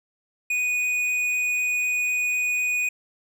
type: tone with tanh clipping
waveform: triangle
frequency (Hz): 2476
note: D#7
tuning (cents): -9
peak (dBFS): -23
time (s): 0.5-2.89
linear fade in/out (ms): 5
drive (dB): 13
effects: none